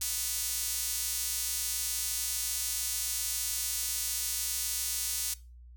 sawtooth tone with high-pass filter, 246.9 Hz, B3, in tune, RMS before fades -33 dBFS, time 0.01-5.34 s, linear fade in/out 5 ms, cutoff 6800 Hz, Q 0.82, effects noise-tail reverb RT60 0.3 s tail -19 dB re dry + added 60 Hz sine -48 dBFS peak until 5.76 s

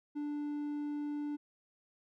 triangle tone, 293.7 Hz, D4, in tune, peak -33 dBFS, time 0.15-1.37 s, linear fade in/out 20 ms, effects none

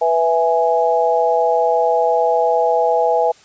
sine chord, E major, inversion second, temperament equal, 493.9 / 659.3 / 830.6 Hz, B4 / E5 / G#5, 0 / 0 / 0 cents, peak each -17 dBFS, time 0.01-3.32 s, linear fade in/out 10 ms, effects white hiss -48 dBFS RMS until 3.44 s + resampled to 16000 Hz

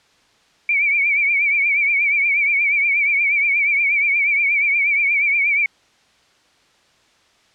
sine tone with vibrato, 2300 Hz, D7, 37 cents flat, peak -14 dBFS, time 0.69-5.66 s, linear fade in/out 2 ms, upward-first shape triangle, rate 8.4 Hz, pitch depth 94 cents each way, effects white hiss -56 dBFS RMS until 7.54 s + low-pass 5000 Hz 12 dB/octave

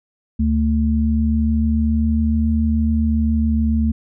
sine tone pair together, 74.48 / 223.2 Hz, D2 / A3, +25 / +25 cents, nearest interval octave + perfect fifth, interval 1900 cents, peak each -17 dBFS, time 0.39-3.92 s, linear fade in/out 10 ms, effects none

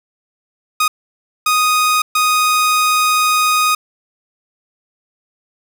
sawtooth tone bursts at uneven times, 1244.5 Hz, D#6, in tune, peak -8 dBFS, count 3, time 0.8-0.88 / 1.46-2.02 / 2.15-3.75 s, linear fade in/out 5 ms, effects none

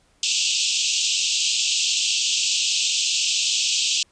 pink band-pass noise, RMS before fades -22 dBFS, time 0.23-4.03 s, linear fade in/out 2 ms, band 2600 to 7900 Hz, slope 96 dB/octave, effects pink hiss -61 dBFS RMS until 4.11 s + resampled to 22050 Hz

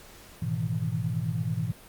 sine chord, E major seventh, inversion first, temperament equal with one note detuned, 106.31 / 123.47 / 155.56 / 164.81 Hz, G#2 / B2 / D#3 / E3, +41 / 0 / 0 / 0 cents, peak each -32 / -31 / -35 / -31 dBFS, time 0.42-1.72 s, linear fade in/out 5 ms, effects pink hiss -50 dBFS RMS until 1.88 s + Opus 48 kbps

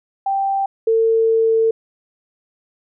sine tone pair in turn, 784 / 449.8 Hz, G5 / A4, 0 / +38 cents, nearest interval minor seventh, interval 962 cents, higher first, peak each -16 / -12 dBFS, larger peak second, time 0.26-0.66 / 0.87-1.71 s, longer second, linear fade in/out 5 ms, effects none

